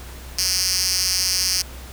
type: tone with high-pass filter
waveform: 5% pulse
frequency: 185 Hz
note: F#3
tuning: in tune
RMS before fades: -21 dBFS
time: 0.38-1.62 s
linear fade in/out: 5 ms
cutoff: 4900 Hz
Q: 2.5
effects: added 63 Hz sine -36 dBFS peak until 1.92 s + pink hiss -41 dBFS RMS until 1.92 s